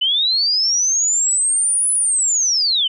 sine linear two-way sweep, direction up then down, 2960 to 10060 to 2960 Hz, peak -14 dBFS, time 0.01-2.88 s, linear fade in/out 10 ms, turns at 1.92 s, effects none

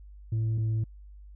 sine tone pair in turn, 111.3 / 110.7 Hz, A2 / A2, +20 / +11 cents, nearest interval unison, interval 9 cents, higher first, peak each -22 dBFS, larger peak neither, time 0.32-0.58 / 0.58-0.84 s, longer neither, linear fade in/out 5 ms, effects tanh soft clip ceiling -24 dBFS + added 50 Hz sine -45 dBFS peak until 1.35 s

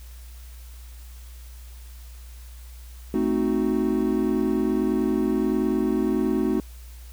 triangle chord, A diminished seventh, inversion none, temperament equal, 220 / 261.6 / 311.1 / 370 Hz, A3 / C4 / Eb4 / Gb4, 0 / 0 / 0 / 0 cents, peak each -24 dBFS, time 3.14-6.6 s, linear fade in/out 2 ms, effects added 60 Hz sine -39 dBFS peak until 7.12 s + white hiss -52 dBFS RMS until 7.12 s

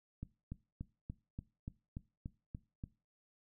click train, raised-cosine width 5 ms, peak -30 dBFS, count 10, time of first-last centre 0.23-2.839 s, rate 3.45 Hz, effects noise-tail reverb RT60 0.3 s tail -19 dB re dry

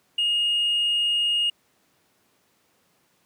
triangle tone with tanh clipping, 2855 Hz, F7, 37 cents sharp, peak -20 dBFS, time 0.18-1.5 s, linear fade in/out 5 ms, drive 5 dB, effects pink hiss -65 dBFS RMS until 3.25 s + high-pass 150 Hz 12 dB/octave

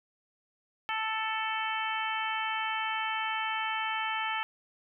harmonic tone with a mistuned harmonic, 440 Hz, A4, in tune, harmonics 2 / 3 / 4 / 5 / 6 / 7, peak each -34 / -36 / -37 / -38 / -39 / -39 dBFS, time 0.89-4.43 s, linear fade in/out 0 ms, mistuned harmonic 5, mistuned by +18 cents, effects none

